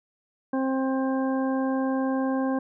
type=harmonic tone; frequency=264.6 Hz; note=C4; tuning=20 cents sharp; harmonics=1 / 2 / 3 / 4 / 6; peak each=-24 / -30 / -34 / -36 / -40 dBFS; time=0.53-2.59 s; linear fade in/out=5 ms; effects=none